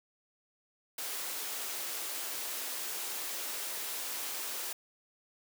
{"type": "high-pass noise", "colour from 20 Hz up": "white", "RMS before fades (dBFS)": -38, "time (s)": [0.98, 4.73], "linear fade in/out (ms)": 5, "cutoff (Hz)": 290, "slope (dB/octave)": 24, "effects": []}